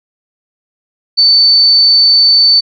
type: tone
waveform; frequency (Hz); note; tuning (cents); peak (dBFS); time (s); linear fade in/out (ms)
sine; 4526; C#8; +35; -4; 1.17-2.61; 20
effects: none